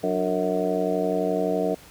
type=harmonic tone with a mistuned harmonic; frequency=91.7 Hz; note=F#2; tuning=15 cents flat; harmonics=2 / 3 / 4 / 5 / 6 / 7 / 8; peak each=-30 / -29 / -33 / -26 / -33 / -27 / -33 dBFS; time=0.03-1.75 s; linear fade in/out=10 ms; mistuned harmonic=3; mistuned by=+110 cents; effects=pink hiss -48 dBFS RMS until 1.9 s + high-pass 60 Hz 12 dB/octave